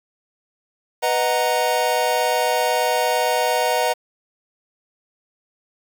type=chord; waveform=square; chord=B major seventh; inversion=none; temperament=equal; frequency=493.9 / 622.3 / 740 / 932.3 Hz; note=B4 / D#5 / F#5 / A#5; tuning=0 / 0 / 0 / 0 cents; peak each=-24 dBFS; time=1.02-3.94 s; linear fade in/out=20 ms; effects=7-bit